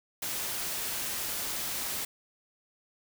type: noise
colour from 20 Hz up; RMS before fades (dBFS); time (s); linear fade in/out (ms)
white; -34; 0.22-2.05; 5
effects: none

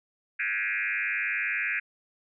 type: tone with frequency modulation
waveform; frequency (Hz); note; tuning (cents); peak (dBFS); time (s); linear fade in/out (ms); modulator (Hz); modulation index
sine; 2025; B6; +43; -26; 0.39-1.8; 10; 100; 5
effects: none

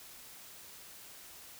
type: silence
effects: white hiss -52 dBFS RMS until 1.59 s

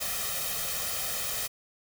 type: noise with comb filter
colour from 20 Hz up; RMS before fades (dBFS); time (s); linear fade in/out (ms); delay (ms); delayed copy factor
white; -32; 0-1.48; 20; 1.6; +0.8
effects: none

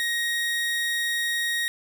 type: tone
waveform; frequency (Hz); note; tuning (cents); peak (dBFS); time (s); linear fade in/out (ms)
30% pulse; 1879; A#6; +13; -21; 0-1.68; 0
effects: none

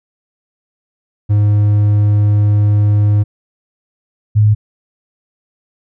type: tone pair in turn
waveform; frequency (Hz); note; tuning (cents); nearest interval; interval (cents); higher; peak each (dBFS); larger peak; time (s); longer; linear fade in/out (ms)
triangle / sine; 103.83 / 106.01; G#2 / G#2; 0 / +36; unison; 36; second; -6; neither; 1.29-3.24 / 4.35-4.55; first; 20
effects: none

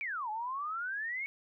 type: exponential two-way sweep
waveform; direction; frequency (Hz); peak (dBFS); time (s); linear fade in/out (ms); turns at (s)
sine; down then up; 2399 to 837 to 2237; -34; 0.01-1.26; 0; 0.3
effects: none

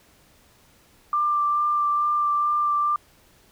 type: tone with vibrato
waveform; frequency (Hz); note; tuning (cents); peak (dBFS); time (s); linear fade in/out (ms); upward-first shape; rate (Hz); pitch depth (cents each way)
sine; 1184; D6; +14; -19; 1.13-2.96; 2; sine; 2.3; 12
effects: pink hiss -57 dBFS RMS until 3.51 s

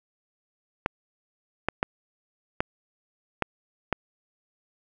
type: clicks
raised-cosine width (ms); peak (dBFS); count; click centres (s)
0.5; -8; 6; 0.861 / 1.686 / 1.829 / 2.605 / 3.423 / 3.927
effects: none

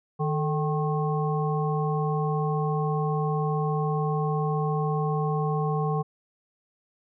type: harmonic tone with a mistuned harmonic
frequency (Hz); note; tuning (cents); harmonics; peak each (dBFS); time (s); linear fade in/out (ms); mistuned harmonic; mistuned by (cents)
154.5; D#3; -12; 1 / 3 / 5 / 7; -25 / -30 / -32 / -33; 0.19-6.03; 20; 3; -90
effects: none

